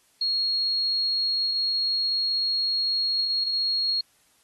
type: tone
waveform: sine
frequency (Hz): 4296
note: C8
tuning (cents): +45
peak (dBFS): -22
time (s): 0.21-4.01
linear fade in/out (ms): 5
effects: white hiss -63 dBFS RMS until 4.43 s + AAC 32 kbps